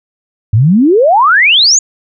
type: exponential sweep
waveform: sine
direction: up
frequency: 98.2 to 7040 Hz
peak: -4 dBFS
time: 0.53-1.79 s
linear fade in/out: 5 ms
effects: none